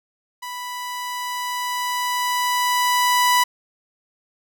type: tone with level ramp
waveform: sawtooth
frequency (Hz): 987.8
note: B5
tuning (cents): 0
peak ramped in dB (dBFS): -26 to -10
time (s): 0.42-3.44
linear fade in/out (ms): 10
effects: none